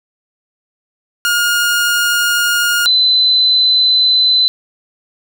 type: tone pair in turn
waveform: sawtooth / sine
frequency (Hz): 1424 / 4028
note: F6 / B7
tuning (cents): +33 / +33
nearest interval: octave + tritone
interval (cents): 1800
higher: second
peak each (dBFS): -8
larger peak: neither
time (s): 1.25-2.86 / 2.86-4.48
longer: second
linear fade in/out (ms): 0
effects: none